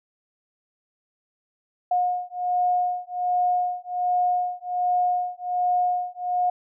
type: beating tone pair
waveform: sine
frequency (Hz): 719 / 720.3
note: F#5 / F#5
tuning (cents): -50 / -47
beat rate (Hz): 1.3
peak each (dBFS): -24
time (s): 1.91-6.5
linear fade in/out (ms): 5
effects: none